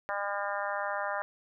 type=harmonic tone; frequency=201.6 Hz; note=G3; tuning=49 cents sharp; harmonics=3 / 4 / 5 / 6 / 7 / 8 / 9; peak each=-36 / -37 / -38 / -39 / -39 / -40 / -41 dBFS; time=0.09-1.22 s; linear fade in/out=0 ms; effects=none